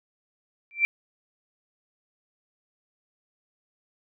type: tone with exponential growth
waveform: sine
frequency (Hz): 2349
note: D7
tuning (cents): 0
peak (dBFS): -14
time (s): 0.71-0.85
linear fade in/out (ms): 0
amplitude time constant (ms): 30
effects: none